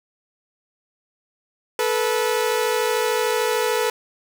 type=tone pair together; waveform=sawtooth; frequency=436.1 / 489.5 Hz; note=A4 / B4; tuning=-15 / -15 cents; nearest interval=major second; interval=200 cents; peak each=-18 dBFS; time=1.79-3.9 s; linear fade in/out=2 ms; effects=none